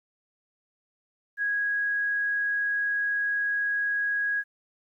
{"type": "tone", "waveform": "sine", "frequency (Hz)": 1654, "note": "G#6", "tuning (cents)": -8, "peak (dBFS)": -24, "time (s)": [1.37, 4.44], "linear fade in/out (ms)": 50, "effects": ["11-bit"]}